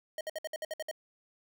square tone bursts, 626 Hz, D#5, 10 cents sharp, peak -35 dBFS, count 9, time 0.18-0.913 s, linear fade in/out 2 ms, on 29 ms, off 59 ms, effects none

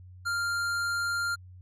sine tone with hard clipping, 1396 Hz, F6, 1 cent flat, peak -29 dBFS, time 0.25-1.36 s, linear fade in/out 20 ms, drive 13 dB, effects added 91 Hz sine -46 dBFS peak until 1.61 s

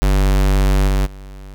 square tone with level steps, 48.44 Hz, G1, 20 cents flat, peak -12 / -14 / -33 dBFS, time 0.02-1.54 s, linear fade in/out 0 ms, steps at 0.87 / 1.05 s, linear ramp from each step 20 ms, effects none

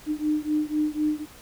sine beating tone pair, 301.8 / 305.8 Hz, D4 / D#4, +47 / -30 cents, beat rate 4 Hz, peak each -25 / -26 dBFS, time 0.06-1.26 s, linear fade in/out 50 ms, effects pink hiss -48 dBFS RMS until 1.41 s

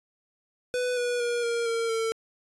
square tone with pitch steps, 496.8 / 487.1 / 477.7 / 468.4 / 459.3 / 450.3 Hz, B4 / B4 / A#4 / A#4 / A#4 / A4, +10 / -24 / +42 / +8 / -26 / +40 cents, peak -26 dBFS, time 0.74-2.12 s, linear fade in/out 0 ms, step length 230 ms, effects resampled to 24000 Hz

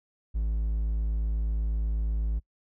triangle tone, 54.1 Hz, A1, 29 cents flat, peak -23 dBFS, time 0.34-2.4 s, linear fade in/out 20 ms, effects noise-tail reverb RT60 0.1 s tail -25 dB re dry

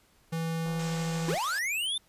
square tone, 164 Hz, E3, 9 cents flat, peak -30 dBFS, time 0.32-1.35 s, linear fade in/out 10 ms
click train, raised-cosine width 1 ms, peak -34 dBFS, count 128, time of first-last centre 0.66-1.378 s, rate 177 Hz
white band-pass noise, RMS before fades -44 dBFS, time 0.79-1.59 s, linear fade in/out 5 ms, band 490 to 8400 Hz, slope 96 dB/octave
square linear sweep, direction up, 293.7 to 3626 Hz, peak -29 dBFS, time 1.28-1.98 s, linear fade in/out 5 ms
effects pink hiss -64 dBFS RMS until 2.08 s + resampled to 32000 Hz

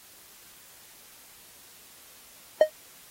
triangle tone with exponential decay, 620 Hz, D#5, 6 cents flat, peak -7 dBFS, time 2.61-2.7 s, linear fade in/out 2 ms, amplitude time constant 19 ms, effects white hiss -52 dBFS RMS until 3.1 s + AAC 48 kbps

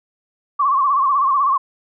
sine tone with vibrato, 1105 Hz, C#6, 6 cents flat, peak -13 dBFS, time 0.59-1.58 s, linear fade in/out 10 ms, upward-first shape sine, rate 16 Hz, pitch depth 96 cents each way, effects none

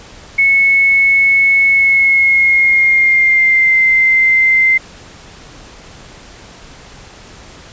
sine tone with pitch glide, 2200 to 2081 Hz, C#7 to C7, -14 to -10 cents, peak -7 dBFS, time 0.38-4.78 s, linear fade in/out 10 ms, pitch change -96 cents, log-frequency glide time 1.7-3.76 s, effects pink hiss -37 dBFS RMS until 7.72 s + resampled to 16000 Hz

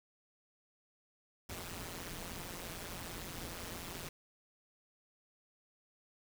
pink noise with amplitude modulation, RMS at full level -41 dBFS, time 1.49-4.09 s, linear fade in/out 5 ms, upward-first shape sine, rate 174 Hz, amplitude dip 90%, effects none

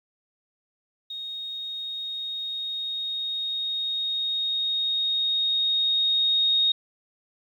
sine tone with level ramp, 3729 Hz, A#7, in tune, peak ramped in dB -32 to -18 dBFS, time 1.1-6.72 s, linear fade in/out 5 ms, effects 10-bit

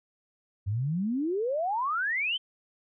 sine exponential sweep, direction up, 93.7 to 3177 Hz, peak -26 dBFS, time 0.66-2.38 s, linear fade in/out 20 ms, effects none

